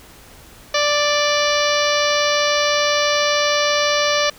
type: harmonic tone with a mistuned harmonic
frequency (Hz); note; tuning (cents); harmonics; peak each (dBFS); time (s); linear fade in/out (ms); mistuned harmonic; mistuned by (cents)
587.3; D5; 0; 1 / 2 / 3 / 4 / 5 / 6 / 7 / 8 / 9 / 10; -19 / -22 / -24 / -25 / -26 / -27 / -27 / -28 / -29 / -29; 0.74-4.3; 5; 9; +59
effects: pink hiss -44 dBFS RMS until 4.38 s